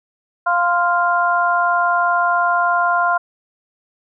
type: tone cluster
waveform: sine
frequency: 699 / 1042 / 1397 Hz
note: F5 / C6 / F6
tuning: +1 / -7 / 0 cents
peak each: -18 dBFS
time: 0.46-3.18 s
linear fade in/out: 10 ms
effects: none